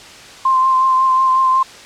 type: tone with vibrato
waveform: sine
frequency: 1046.5 Hz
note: C6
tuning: in tune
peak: -10 dBFS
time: 0.45-1.63 s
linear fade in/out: 5 ms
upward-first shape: triangle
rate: 5.5 Hz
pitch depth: 23 cents each way
effects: white hiss -37 dBFS RMS until 1.85 s + low-pass 6000 Hz 12 dB/octave